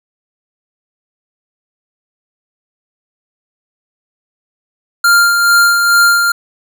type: tone with tremolo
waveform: square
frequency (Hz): 1396.9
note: F6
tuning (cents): 0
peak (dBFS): -6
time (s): 5.04-6.32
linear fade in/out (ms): 5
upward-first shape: sine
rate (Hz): 2.3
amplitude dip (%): 40
effects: none